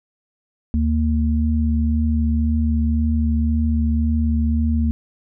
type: tone pair together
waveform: sine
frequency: 75.9 / 229.6 Hz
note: D#2 / A#3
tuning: -42 / -26 cents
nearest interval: octave + perfect fifth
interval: 1916 cents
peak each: -17 / -20 dBFS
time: 0.74-4.91 s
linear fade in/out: 0 ms
effects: none